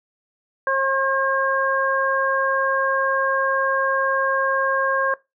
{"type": "harmonic tone", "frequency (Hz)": 538, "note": "C5", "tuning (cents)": 48, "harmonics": [1, 2, 3], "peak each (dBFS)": [-22, -22, -22], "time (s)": [0.67, 5.14], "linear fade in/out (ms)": 2, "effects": ["noise-tail reverb RT60 0.2 s tail -20 dB re dry"]}